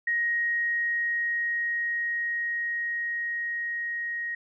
sine tone with level ramp, 1880 Hz, A#6, 14 cents sharp, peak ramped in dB -23 to -29 dBFS, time 0.07-4.35 s, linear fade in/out 5 ms, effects none

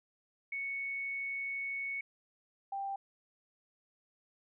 sine tone pair in turn, 2217 / 788.1 Hz, C#7 / G5, 0 / +9 cents, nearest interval octave + tritone, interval 1791 cents, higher first, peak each -35 / -35 dBFS, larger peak neither, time 0.52-2.01 / 2.72-2.96 s, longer first, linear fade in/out 5 ms, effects none

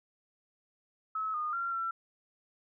sine tone with pitch steps, 1292 / 1225 / 1376 / 1351 Hz, E6 / D#6 / F6 / E6, -35 / -27 / -26 / +42 cents, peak -31 dBFS, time 1.15-1.91 s, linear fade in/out 5 ms, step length 190 ms, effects none

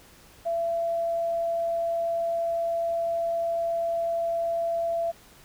sine tone, 673 Hz, E5, 36 cents sharp, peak -24 dBFS, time 0.45-5.12 s, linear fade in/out 20 ms, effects pink hiss -53 dBFS RMS until 5.44 s

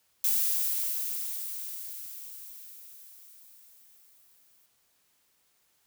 violet noise with exponential decay, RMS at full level -25 dBFS, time 0.24-4.66 s, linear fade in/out 2 ms, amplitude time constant 960 ms, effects white hiss -70 dBFS RMS until 5.86 s

